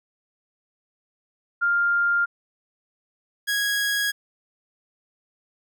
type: tone pair in turn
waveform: sine / sawtooth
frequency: 1400 / 1654.3 Hz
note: F6 / G#6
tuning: +4 / -7 cents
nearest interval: minor third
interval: 289 cents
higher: second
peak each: -18 dBFS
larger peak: neither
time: 1.61-2.26 / 3.47-4.12 s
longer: neither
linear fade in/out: 20 ms
effects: none